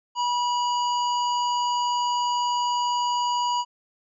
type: harmonic tone with a mistuned harmonic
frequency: 972 Hz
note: B5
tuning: 28 cents flat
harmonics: 1 / 3 / 5 / 7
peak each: -22 / -32 / -36 / -39 dBFS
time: 0.15-3.65 s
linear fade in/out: 50 ms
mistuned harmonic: 5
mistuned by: -44 cents
effects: none